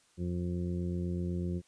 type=harmonic tone; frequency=88 Hz; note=F2; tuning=14 cents sharp; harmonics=1 / 2 / 3 / 4 / 5 / 6; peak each=-35 / -34 / -47 / -40 / -52 / -51 dBFS; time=0.17-1.62 s; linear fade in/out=50 ms; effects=white hiss -67 dBFS RMS until 1.67 s + resampled to 22050 Hz